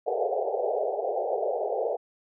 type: band-pass noise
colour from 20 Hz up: pink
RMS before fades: -28 dBFS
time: 0.06-1.97 s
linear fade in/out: 20 ms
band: 400 to 790 Hz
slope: 96 dB/octave
effects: none